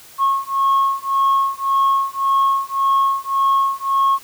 sine beating tone pair, 1090 / 1091.8 Hz, C#6 / C#6, -29 / -27 cents, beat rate 1.8 Hz, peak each -16 dBFS, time 0.18-4.19 s, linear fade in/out 50 ms, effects tanh soft clip ceiling -10 dBFS + white hiss -43 dBFS RMS until 4.23 s

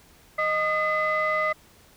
sine tone cluster, 620 / 1231 / 2025 Hz, D#5 / D#6 / B6, -6 / -19 / +43 cents, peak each -25 dBFS, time 0.38-1.53 s, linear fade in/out 10 ms, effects tanh soft clip ceiling -16 dBFS + pink hiss -55 dBFS RMS until 1.96 s

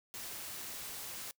white noise, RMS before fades -44 dBFS, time 0.14-1.31 s, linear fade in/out 0 ms, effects noise-tail reverb RT60 0.1 s tail -23 dB re dry

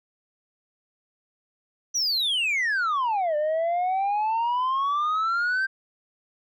sine exponential two-way sweep, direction down then up, 6020 to 592 to 1581 Hz, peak -19 dBFS, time 1.94-5.67 s, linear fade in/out 20 ms, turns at 3.36 s, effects tanh soft clip ceiling -21 dBFS

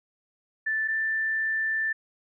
sine tone pair in turn, 1760 / 1771.2 Hz, A6 / A6, 0 / +11 cents, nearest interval unison, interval 11 cents, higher second, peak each -24 dBFS, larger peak neither, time 0.66-0.88 / 0.88-1.93 s, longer second, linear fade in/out 10 ms, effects none

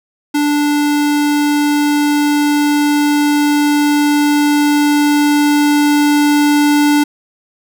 square tone with level ramp, 293.2 Hz, D4, 3 cents flat, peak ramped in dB -12 to -9 dBFS, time 0.34-7.04 s, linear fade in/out 10 ms, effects none

